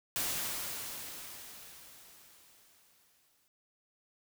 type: noise with exponential decay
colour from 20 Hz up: white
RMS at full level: -33 dBFS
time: 0.16-3.48 s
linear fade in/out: 0 ms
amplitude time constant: 720 ms
effects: none